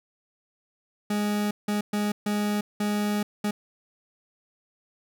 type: tone bursts at uneven times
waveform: 40% pulse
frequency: 207.7 Hz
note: G#3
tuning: in tune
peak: -23 dBFS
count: 6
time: 1.1-1.51 / 1.68-1.81 / 1.93-2.12 / 2.26-2.61 / 2.8-3.23 / 3.44-3.51 s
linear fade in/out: 5 ms
effects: none